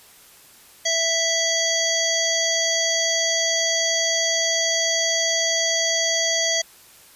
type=harmonic tone; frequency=659.3 Hz; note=E5; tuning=in tune; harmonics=1 / 3 / 5 / 7 / 9 / 10; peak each=-26 / -26 / -26 / -26 / -26 / -26 dBFS; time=0.85-6.62 s; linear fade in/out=10 ms; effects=white hiss -49 dBFS RMS until 7.15 s + resampled to 32000 Hz